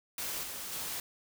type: noise with level steps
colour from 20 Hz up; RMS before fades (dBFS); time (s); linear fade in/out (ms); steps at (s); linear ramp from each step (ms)
white; -37 / -41 / -38; 0.18-1; 2; 0.43 / 0.72; 5
effects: none